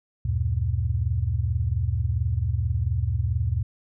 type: tone cluster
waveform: sine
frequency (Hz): 74.1 / 92.4 / 116.8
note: D2 / F#2 / A#2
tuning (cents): +16 / -2 / +4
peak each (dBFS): -26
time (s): 0.25-3.63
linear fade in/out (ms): 5
effects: none